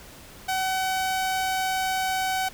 sawtooth tone, 756 Hz, F#5, 37 cents sharp, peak -20 dBFS, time 0.48-2.49 s, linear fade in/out 10 ms, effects added 60 Hz sine -55 dBFS peak until 2.53 s + pink hiss -46 dBFS RMS until 2.53 s

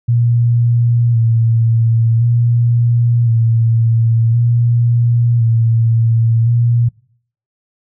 sine tone with vibrato, 116.54 Hz, A#2, in tune, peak -9 dBFS, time 0.08-6.89 s, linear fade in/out 10 ms, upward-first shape square, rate 0.47 Hz, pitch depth 31 cents each way, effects noise-tail reverb RT60 0.6 s tail -24 dB re dry

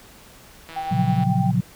click train, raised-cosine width 0.3 ms, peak -23 dBFS, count 90, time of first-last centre 0.69-1.236 s, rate 163 Hz
sine tone with tremolo, 784 Hz, G5, in tune, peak -23 dBFS, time 0.76-1.51 s, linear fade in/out 5 ms, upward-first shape triangle, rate 9.2 Hz, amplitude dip 50%
sine chord, Gb major seventh, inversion first, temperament equal, 116.54 / 138.59 / 174.61 / 185 Hz, Bb2 / Db3 / F3 / Gb3, 0 / 0 / 0 / 0 cents, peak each -23 dBFS, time 0.91-1.61 s, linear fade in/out 10 ms
effects pink hiss -47 dBFS RMS until 1.75 s

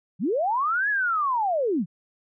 sine linear two-way sweep, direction up then down, 142.8 to 1722 to 142.8 Hz, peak -21 dBFS, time 0.19-1.86 s, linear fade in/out 50 ms, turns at 0.89 s, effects none

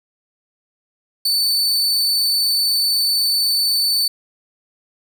40% pulse tone, 4512 Hz, C#8, 30 cents sharp, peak -14 dBFS, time 1.25-4.08 s, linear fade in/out 5 ms, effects none

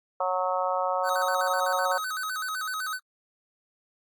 harmonic tone, 183.9 Hz, F#3, 10 cents flat, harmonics 3 / 4 / 5 / 6 / 7, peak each -29 / -30 / -31 / -32 / -32 dBFS, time 0.2-1.98 s, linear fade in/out 5 ms
square tone with vibrato, 1383 Hz, F6, 17 cents flat, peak -30 dBFS, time 1.03-3 s, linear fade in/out 50 ms, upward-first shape square, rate 7.9 Hz, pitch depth 150 cents each way
effects AAC 64 kbps

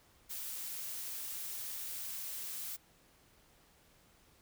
blue noise, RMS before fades -42 dBFS, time 0.29-2.77 s, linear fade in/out 20 ms, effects pink hiss -66 dBFS RMS until 4.41 s

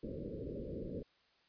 white low-pass noise, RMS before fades -43 dBFS, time 0.03-1.03 s, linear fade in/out 5 ms, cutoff 550 Hz, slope 96 dB/octave, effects white hiss -71 dBFS RMS until 1.48 s + resampled to 11025 Hz

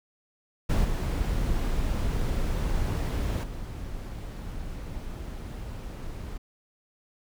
brown noise with level steps, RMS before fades -23 / -27 / -36 dBFS, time 0.69-6.38 s, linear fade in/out 10 ms, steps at 0.84 / 3.43 s, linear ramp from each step 10 ms, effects none

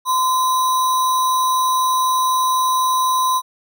sine tone with sample-and-hold, 1028 Hz, C6, 31 cents flat, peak -14 dBFS, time 0.05-3.42 s, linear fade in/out 50 ms, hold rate 4900 Hz, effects none

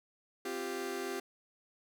sawtooth chord, C suspended fourth, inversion none, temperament just, 261.6 / 348.8 / 392.4 Hz, C4 / F4 / G4, 0 / -2 / +2 cents, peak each -40 / -37 / -34 dBFS, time 0.45-1.2 s, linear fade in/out 5 ms, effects none

